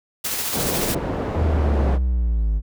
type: noise with tremolo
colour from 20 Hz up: white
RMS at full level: -24 dBFS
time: 0.24-0.95 s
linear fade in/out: 10 ms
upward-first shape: square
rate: 14 Hz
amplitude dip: 25%
type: low-pass noise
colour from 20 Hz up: white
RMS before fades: -25 dBFS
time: 0.52-1.99 s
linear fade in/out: 50 ms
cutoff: 540 Hz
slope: 12 dB/octave
type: exponential sweep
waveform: triangle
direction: down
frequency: 82.41 to 50.7 Hz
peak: -15 dBFS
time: 1.35-2.62 s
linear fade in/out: 50 ms
effects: none